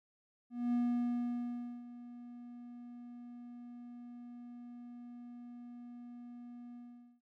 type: tone with ADSR envelope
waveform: triangle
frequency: 241.4 Hz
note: B3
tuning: 39 cents flat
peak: -27 dBFS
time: 0.5-7.21 s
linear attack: 230 ms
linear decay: 1100 ms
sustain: -18 dB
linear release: 450 ms
effects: none